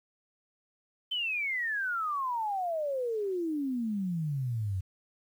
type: exponential sweep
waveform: sine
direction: down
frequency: 3104 to 90.5 Hz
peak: -29 dBFS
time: 1.11-4.81 s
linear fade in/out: 10 ms
effects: 10-bit